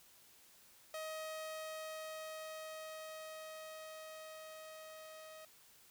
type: tone with level ramp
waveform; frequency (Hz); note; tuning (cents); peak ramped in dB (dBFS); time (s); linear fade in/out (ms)
sawtooth; 630; D#5; +21; -38 to -48; 0.94-5.45; 2
effects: white hiss -64 dBFS RMS until 5.9 s